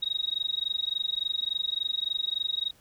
sine tone with amplitude modulation, 3783 Hz, A#7, 25 cents sharp, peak -23 dBFS, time 0.02-2.71 s, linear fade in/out 10 ms, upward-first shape sine, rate 23.5 Hz, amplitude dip 100%, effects pink hiss -60 dBFS RMS until 2.8 s

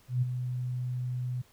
sine tone with ADSR envelope, 125.1 Hz, B2, 23 cents sharp, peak -22 dBFS, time 0.08-1.42 s, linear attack 140 ms, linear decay 20 ms, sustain -8 dB, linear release 10 ms, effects pink hiss -62 dBFS RMS until 1.52 s

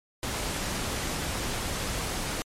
pink noise, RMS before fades -31 dBFS, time 0.23-2.42 s, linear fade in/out 0 ms, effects low-pass 11000 Hz 12 dB/octave + MP3 64 kbps

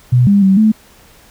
sine tone with pitch steps, 124 / 201 / 192 / 217.1 Hz, B2 / G3 / G3 / A3, +7 / +44 / -36 / -23 cents, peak -6 dBFS, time 0.12-0.72 s, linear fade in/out 10 ms, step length 150 ms, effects pink hiss -45 dBFS RMS until 1.3 s

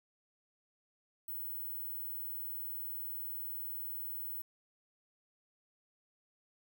sine tone, 15980 Hz, B9, 19 cents sharp, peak -38 dBFS, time 1.28-4.42 s, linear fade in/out 5 ms, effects none

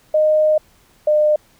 sine tone pair in turn, 616 / 604.7 Hz, D#5 / D#5, -17 / -50 cents, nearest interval unison, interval 33 cents, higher first, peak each -11 dBFS, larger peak neither, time 0.14-0.58 / 1.07-1.36 s, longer first, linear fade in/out 5 ms, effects pink hiss -54 dBFS RMS until 1.59 s

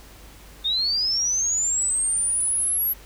sine linear sweep, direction up, 3600 to 11780 Hz, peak -20 dBFS, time 0.64-2.94 s, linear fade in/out 20 ms, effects added 50 Hz sine -46 dBFS peak until 3.05 s + pink hiss -48 dBFS RMS until 3.05 s

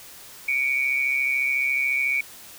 sine tone pair together, 2255 / 2389 Hz, C#7 / D7, +29 / +29 cents, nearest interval minor second, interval 100 cents, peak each -22 / -25 dBFS, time 0.48-2.21 s, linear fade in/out 5 ms, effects white hiss -44 dBFS RMS until 2.58 s

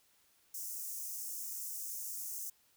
white high-pass noise, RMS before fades -42 dBFS, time 0.54-2.5 s, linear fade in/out 5 ms, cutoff 5700 Hz, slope 48 dB/octave, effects white hiss -70 dBFS RMS until 2.76 s

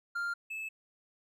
triangle tone pair in turn, 1396.9 / 2610 Hz, F6 / E7, 0 / -18 cents, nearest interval major seventh, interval 1082 cents, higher second, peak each -30 / -35 dBFS, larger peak first, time 0.15-0.34 / 0.5-0.69 s, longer neither, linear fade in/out 10 ms, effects none

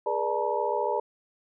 sine tone cluster, 415.5 / 482 / 591 / 876 / 950 Hz, G#4 / B4 / D5 / A5 / A#5, +1 / -42 / +11 / -8 / +33 cents, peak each -31 dBFS, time 0.06-1 s, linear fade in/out 5 ms, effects none

